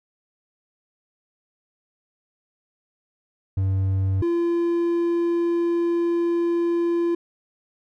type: tone pair in turn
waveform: triangle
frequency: 95.9 / 341.7 Hz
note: G2 / F4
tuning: -37 / -38 cents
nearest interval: octave + minor seventh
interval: 2199 cents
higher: second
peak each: -17 dBFS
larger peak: neither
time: 3.57-4.22 / 4.22-7.15 s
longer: second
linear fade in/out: 5 ms
effects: none